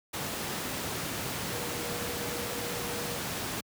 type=tone in noise; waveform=sine; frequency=478.4 Hz; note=A#4; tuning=45 cents sharp; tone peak=-40 dBFS; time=1.5-3.17 s; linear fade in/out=10 ms; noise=pink; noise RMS=-34 dBFS; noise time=0.13-3.61 s; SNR=-9 dB; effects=high-pass 100 Hz 12 dB/octave